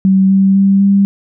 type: tone with pitch steps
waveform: sine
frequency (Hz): 191.4 / 193.62 / 195.87 / 198.15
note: G3 / G3 / G3 / G3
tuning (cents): -41 / -21 / -1 / +19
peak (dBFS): -6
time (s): 0.05-1.05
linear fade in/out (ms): 0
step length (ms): 250
effects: none